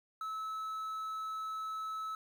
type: tone with quantisation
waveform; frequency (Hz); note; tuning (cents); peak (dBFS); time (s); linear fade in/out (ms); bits
triangle; 1300; E6; -24; -35; 0.21-2.15; 2; 10
effects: none